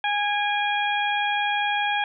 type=harmonic tone with a mistuned harmonic; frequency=824 Hz; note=G#5; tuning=14 cents flat; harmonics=1 / 2 / 3 / 4; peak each=-24 / -27 / -29 / -30 dBFS; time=0.04-2.04 s; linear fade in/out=2 ms; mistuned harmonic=3; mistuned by=-36 cents; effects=none